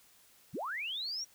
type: linear sweep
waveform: sine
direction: up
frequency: 75.9 to 5800 Hz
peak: -35 dBFS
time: 0.53-1.25 s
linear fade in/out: 20 ms
effects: white hiss -63 dBFS RMS until 1.34 s